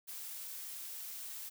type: noise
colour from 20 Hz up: blue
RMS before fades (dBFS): -45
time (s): 0.07-1.5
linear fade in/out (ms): 20
effects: none